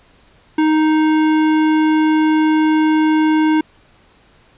sine tone with tanh clipping, 311.3 Hz, D#4, 1 cent sharp, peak -13 dBFS, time 0.58-3.61 s, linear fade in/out 5 ms, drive 18 dB, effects pink hiss -51 dBFS RMS until 4.57 s + resampled to 8000 Hz

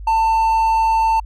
triangle tone, 894 Hz, A5, 27 cents sharp, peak -11 dBFS, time 0.07-1.2 s, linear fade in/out 5 ms, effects added 50 Hz sine -29 dBFS peak until 1.25 s

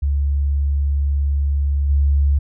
sine tone with level steps, 70.7 Hz, C#2, 35 cents sharp, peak -15 / -12 dBFS, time 0.02-2.39 s, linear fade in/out 10 ms, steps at 1.89 s, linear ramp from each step 10 ms, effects none

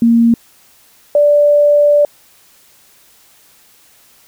sine tone pair in turn, 232.3 / 585.4 Hz, A#3 / D5, -6 / -6 cents, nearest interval octave + major third, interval 1600 cents, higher second, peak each -6 dBFS, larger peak neither, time 0.02-0.34 / 1.15-2.05 s, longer second, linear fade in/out 2 ms, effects white hiss -48 dBFS RMS until 4.27 s

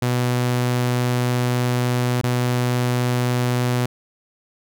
sawtooth tone with dropouts, 123.47 Hz, B2, in tune, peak -14 dBFS, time 0.02-3.86 s, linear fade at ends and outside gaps 5 ms, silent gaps 2.214-2.235 s, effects none

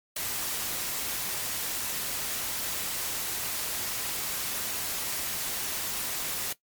white noise, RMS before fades -32 dBFS, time 0.16-6.53 s, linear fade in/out 5 ms, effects noise-tail reverb RT60 0.1 s tail -17 dB re dry + MP3 96 kbps

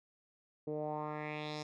10% pulse tone with low-pass filter sweep, 151.3 Hz, D#3, 48 cents flat, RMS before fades -40 dBFS, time 0.67-1.63 s, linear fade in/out 5 ms, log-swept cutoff 410 to 5700 Hz, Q 3, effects none

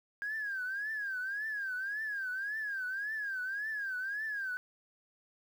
sine tone with vibrato, 1620 Hz, G#6, 43 cents flat, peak -33 dBFS, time 0.22-4.57 s, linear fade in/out 0 ms, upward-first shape triangle, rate 1.8 Hz, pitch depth 170 cents each way, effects tanh soft clip ceiling -30 dBFS + 10-bit

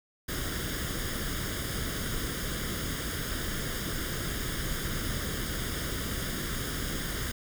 pink noise with comb filter, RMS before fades -33 dBFS, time 0.28-7.32 s, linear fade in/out 10 ms, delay 0.59 ms, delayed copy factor +0.7, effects none

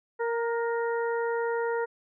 harmonic tone with a mistuned harmonic, 465.2 Hz, A#4, 4 cents flat, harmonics 1 / 2 / 3 / 4, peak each -27 / -33 / -37 / -39 dBFS, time 0.19-1.86 s, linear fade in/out 20 ms, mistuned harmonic 3, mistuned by +26 cents, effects none

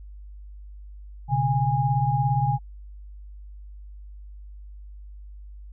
sine tone cluster, 124 / 141.3 / 821 Hz, B2 / C#3 / G#5, +7 / +34 / -20 cents, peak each -24 dBFS, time 1.28-2.59 s, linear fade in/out 50 ms, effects added 50 Hz sine -39 dBFS peak until 5.72 s

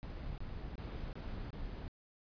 brown noise bursts, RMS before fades -43 dBFS, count 5, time 0.03-1.88 s, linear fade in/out 0 ms, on 350 ms, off 25 ms, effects resampled to 11025 Hz

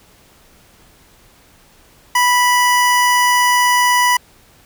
25% pulse tone, 984 Hz, B5, 7 cents flat, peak -7 dBFS, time 2.15-4.17 s, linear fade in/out 5 ms, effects pink hiss -49 dBFS RMS until 4.65 s

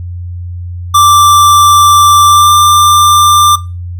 square tone with pitch glide, 1175 to 1188 Hz, D6 to D6, +1 to +20 cents, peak -3 dBFS, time 0.94-3.56 s, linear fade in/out 10 ms, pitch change +19 cents, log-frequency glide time 2.26-2.52 s, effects noise-tail reverb RT60 0.3 s tail -20 dB re dry + added 88 Hz sine -18 dBFS peak until 3.99 s

